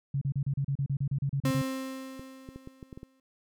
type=tone bursts; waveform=sine; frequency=138.59 Hz; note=C#3; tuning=in tune; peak=-26 dBFS; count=14; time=0.14-1.618 s; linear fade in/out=5 ms; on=74 ms; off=34 ms
type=tone with exponential decay; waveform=35% pulse; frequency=264.1 Hz; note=C4; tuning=16 cents sharp; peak=-24 dBFS; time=1.45-3.2 s; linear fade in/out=2 ms; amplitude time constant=380 ms
type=clicks; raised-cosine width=3 ms; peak=-29 dBFS; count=8; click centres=2.195 / 2.489 / 2.56 / 2.674 / 2.828 / 2.928 / 2.975 / 3.031 s
effects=none